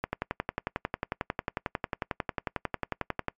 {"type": "click train", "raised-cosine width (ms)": 0.5, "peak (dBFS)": -13, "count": 37, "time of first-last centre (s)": [0.04, 3.283], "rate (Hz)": 11.1, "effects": ["noise-tail reverb RT60 0.1 s tail -24 dB re dry", "MP3 96 kbps"]}